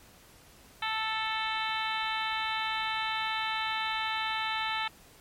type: harmonic tone with a mistuned harmonic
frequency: 440 Hz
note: A4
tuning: in tune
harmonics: 2 / 3 / 4 / 5 / 6 / 7 / 8 / 9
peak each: -34 / -36 / -37 / -38 / -39 / -39 / -40 / -41 dBFS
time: 0.82-4.88 s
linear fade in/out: 5 ms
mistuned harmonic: 8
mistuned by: +25 cents
effects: pink hiss -56 dBFS RMS until 5.2 s + MP3 64 kbps